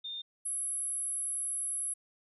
sine tone pair in turn, 3627 / 10869 Hz, A#7 / F9, -48 / -48 cents, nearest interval octave + perfect fifth, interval 1900 cents, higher second, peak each -37 / -32 dBFS, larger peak second, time 0.04-0.22 / 0.45-1.94 s, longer second, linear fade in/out 10 ms, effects none

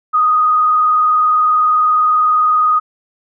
sine tone with vibrato, 1244.5 Hz, D#6, in tune, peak -9 dBFS, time 0.13-2.8 s, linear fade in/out 20 ms, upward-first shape triangle, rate 20 Hz, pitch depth 45 cents each way, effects none

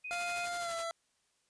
sine tone, 2498 Hz, D#7, 6 cents sharp, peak -39 dBFS, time 0.04-0.46 s, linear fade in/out 10 ms
white noise with tremolo, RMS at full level -43 dBFS, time 0.11-0.85 s, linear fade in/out 20 ms, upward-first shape sine, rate 12 Hz, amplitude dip 60%
25% pulse tone with pitch glide, 699 to 668.2 Hz, F5 to E5, +1 to +23 cents, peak -32 dBFS, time 0.11-0.91 s, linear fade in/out 0 ms, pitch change -78 cents, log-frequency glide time 0.59-0.74 s
effects white hiss -75 dBFS RMS until 1.49 s + resampled to 22050 Hz

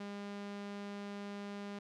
sawtooth tone, 202.4 Hz, G#3, 44 cents flat, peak -38 dBFS, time 0-1.79 s, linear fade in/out 5 ms, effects low-pass 5000 Hz 12 dB/octave

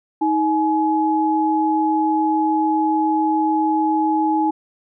sine tone pair together, 315.9 / 845.3 Hz, D#4 / G#5, +26 / +30 cents, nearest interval octave + perfect fourth, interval 1704 cents, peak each -18 dBFS, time 0.21-4.51 s, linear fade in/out 10 ms, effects none

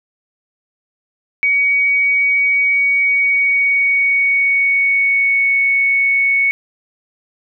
sine tone with pitch glide, 2253 to 2218 Hz, C#7 to C#7, +28 to 0 cents, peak -11 dBFS, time 1.43-6.51 s, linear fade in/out 0 ms, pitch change -28 cents, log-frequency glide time 2.62-5.55 s, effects none

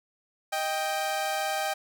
sawtooth tone pair together, 624.6 / 787 Hz, D#5 / G5, +7 / +7 cents, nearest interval major third, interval 400 cents, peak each -28 / -25 dBFS, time 0.52-1.74 s, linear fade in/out 10 ms, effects none

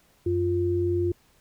sine tone pair together, 92.42 / 349.2 Hz, F#2 / F4, -1 / 0 cents, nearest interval octave + major seventh, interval 2301 cents, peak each -27 / -23 dBFS, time 0.26-1.12 s, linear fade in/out 5 ms, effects pink hiss -62 dBFS RMS until 1.4 s

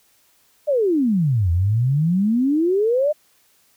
sine exponential two-way sweep, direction down then up, 620 to 82.41 to 620 Hz, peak -15 dBFS, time 0.67-3.13 s, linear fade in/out 20 ms, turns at 1.51 s, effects white hiss -59 dBFS RMS until 3.76 s

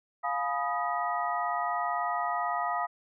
sine tone cluster, 703 / 841 / 982 / 1246 / 1922 Hz, F5 / G#5 / B5 / D#6 / B6, +11 / +22 / -10 / +2 / -48 cents, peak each -32 / -36 / -35 / -32 / -39 dBFS, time 0.23-2.87 s, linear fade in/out 20 ms, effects none

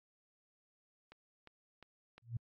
click train, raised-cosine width 0.3 ms, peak -38 dBFS, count 4, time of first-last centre 1.12-2.18 s, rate 2.83 Hz
sine tone with exponential growth, 117.3 Hz, A#2, 11 cents sharp, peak -32 dBFS, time 2.22-2.37 s, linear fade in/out 5 ms, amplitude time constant 32 ms
effects AAC 32 kbps

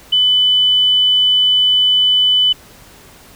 sine tone, 3000 Hz, F#7, 23 cents sharp, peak -9 dBFS, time 0.12-2.53 s, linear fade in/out 10 ms, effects pink hiss -42 dBFS RMS until 3.35 s

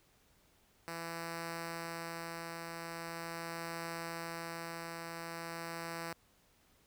5% pulse tone with tremolo, 167 Hz, E3, 23 cents sharp, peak -28 dBFS, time 0.88-6.13 s, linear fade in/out 0 ms, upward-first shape triangle, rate 0.42 Hz, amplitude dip 30%, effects pink hiss -69 dBFS RMS until 6.86 s

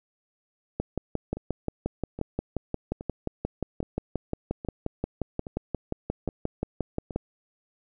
two click trains, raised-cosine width 2 ms, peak -23 / -14 dBFS, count 8 / 37, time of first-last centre 1.37-7.108 / 0.8-7.16 s, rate 1.22 / 5.66 Hz, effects none

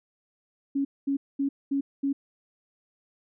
sine tone bursts, 277.2 Hz, C#4, in tune, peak -23 dBFS, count 5, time 0.75-2.13 s, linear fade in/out 10 ms, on 100 ms, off 220 ms, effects none

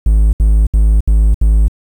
triangle tone bursts, 53.1 Hz, G#1, 39 cents sharp, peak -4 dBFS, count 5, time 0.06-1.682 s, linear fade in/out 5 ms, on 270 ms, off 68 ms, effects 7-bit

